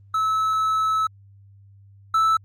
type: tone pair in turn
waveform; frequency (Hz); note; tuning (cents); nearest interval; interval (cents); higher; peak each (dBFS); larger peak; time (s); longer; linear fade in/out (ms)
triangle; 1300 / 1315.1; E6 / E6; -24 / -4; unison; 20; second; -17 / -14; second; 0.14-1.07 / 2.14-2.37; first; 5
effects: added 99 Hz sine -47 dBFS peak until 2.44 s + Opus 24 kbps